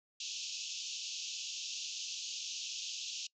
white band-pass noise, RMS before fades -42 dBFS, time 0.2-3.27 s, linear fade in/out 5 ms, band 2600 to 6900 Hz, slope 96 dB/octave, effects noise-tail reverb RT60 0.1 s tail -23 dB re dry

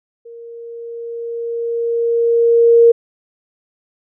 sine tone with level ramp, 466.2 Hz, A#4, in tune, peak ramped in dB -33 to -4 dBFS, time 0.25-2.92 s, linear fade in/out 10 ms, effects none

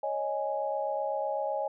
sine chord, C# suspended second, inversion none, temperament equal, 554.4 / 622.3 / 830.6 Hz, C#5 / D#5 / G#5, 0 / 0 / 0 cents, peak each -33 dBFS, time 0.03-1.68 s, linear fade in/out 5 ms, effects none

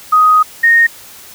sine tone pair in turn, 1251 / 1852 Hz, D#6 / A#6, +9 / -12 cents, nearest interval perfect fifth, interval 679 cents, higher second, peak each -5 dBFS, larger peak neither, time 0.12-0.43 / 0.63-0.87 s, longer first, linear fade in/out 10 ms, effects white hiss -36 dBFS RMS until 1.34 s

